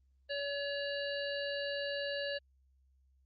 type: harmonic tone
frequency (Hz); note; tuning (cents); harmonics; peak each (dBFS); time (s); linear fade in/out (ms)
567; C#5; +39; 1 / 3 / 5 / 7 / 8; -37 / -41 / -44 / -45 / -47; 0.29-2.39; 20
effects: added 66 Hz sine -66 dBFS peak until 3.25 s + Opus 32 kbps